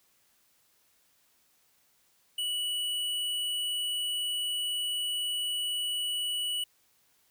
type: tone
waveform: square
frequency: 2946 Hz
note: F#7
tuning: 8 cents flat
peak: -30 dBFS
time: 2.38-6.64 s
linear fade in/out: 5 ms
effects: white hiss -68 dBFS RMS until 7.3 s